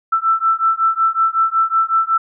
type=beating tone pair; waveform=sine; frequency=1327 / 1332.4 Hz; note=E6 / E6; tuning=+11 / +18 cents; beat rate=5.4 Hz; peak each=-16 dBFS; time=0.12-2.18 s; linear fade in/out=10 ms; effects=none